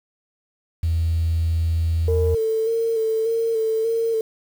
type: tone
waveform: sine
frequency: 82.41 Hz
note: E2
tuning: in tune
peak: -17 dBFS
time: 0.83-2.35 s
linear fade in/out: 5 ms
type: tone with vibrato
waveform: sine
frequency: 450 Hz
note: A4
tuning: 39 cents sharp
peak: -18 dBFS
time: 2.08-4.21 s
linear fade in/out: 2 ms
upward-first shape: square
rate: 1.7 Hz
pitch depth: 24 cents each way
effects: tanh soft clip ceiling -10 dBFS + 7-bit